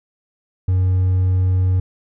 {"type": "tone with hard clipping", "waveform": "triangle", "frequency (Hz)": 92.5, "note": "F#2", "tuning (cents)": 0, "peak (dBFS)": -14, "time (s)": [0.68, 1.8], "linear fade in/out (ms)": 5, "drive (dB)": 5, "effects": []}